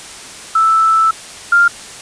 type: tone pair in turn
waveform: sine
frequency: 1318.5 / 1396.9 Hz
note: E6 / F6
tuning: 0 / 0 cents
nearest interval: minor second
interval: 100 cents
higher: second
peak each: -8 / -6 dBFS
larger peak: second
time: 0.55-1.11 / 1.52-1.68 s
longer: first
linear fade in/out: 5 ms
effects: white hiss -32 dBFS RMS until 2.01 s + resampled to 22050 Hz